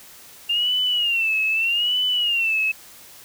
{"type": "tone with vibrato", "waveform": "sine", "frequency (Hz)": 2786, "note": "F7", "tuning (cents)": -5, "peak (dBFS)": -18, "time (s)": [0.49, 2.72], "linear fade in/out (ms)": 10, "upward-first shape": "sine", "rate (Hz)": 0.81, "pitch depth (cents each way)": 130, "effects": ["white hiss -45 dBFS RMS until 3.24 s"]}